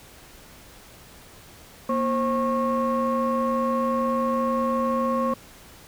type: tone cluster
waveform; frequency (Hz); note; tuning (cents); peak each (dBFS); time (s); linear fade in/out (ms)
sine; 235.9 / 531 / 1093; A#3 / C5 / C#6; +21 / +25 / -25; -24; 1.89-5.34; 5
effects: tanh soft clip ceiling -16 dBFS + pink hiss -48 dBFS RMS until 5.87 s